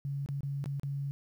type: tone with dropouts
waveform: sine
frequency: 140 Hz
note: C#3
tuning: 18 cents sharp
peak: -32 dBFS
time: 0.05-1.11 s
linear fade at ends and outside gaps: 0 ms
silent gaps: 0.261-0.288 / 0.407-0.432 / 0.641-0.659 / 0.797-0.833 s
effects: 11-bit